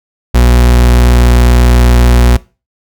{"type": "tone", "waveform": "40% pulse", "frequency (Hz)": 60.5, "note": "B1", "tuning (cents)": -35, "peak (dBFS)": -3, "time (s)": [0.34, 2.37], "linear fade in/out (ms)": 10, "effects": ["noise-tail reverb RT60 0.3 s tail -20 dB re dry"]}